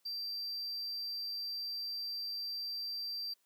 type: tone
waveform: triangle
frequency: 4699 Hz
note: D8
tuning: in tune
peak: -36 dBFS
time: 0.05-3.34 s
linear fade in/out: 10 ms
effects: white hiss -75 dBFS RMS until 3.45 s + high-pass 200 Hz 12 dB/octave